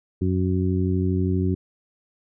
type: harmonic tone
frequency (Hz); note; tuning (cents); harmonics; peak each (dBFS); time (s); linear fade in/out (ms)
92.5; F#2; 0; 1 / 2 / 3 / 4; -22 / -25 / -27 / -28; 0.21-1.55; 10
effects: none